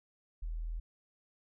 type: tone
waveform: sine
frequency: 40.68 Hz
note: E1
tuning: 22 cents flat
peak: -35 dBFS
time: 0.42-0.8 s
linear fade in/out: 10 ms
effects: none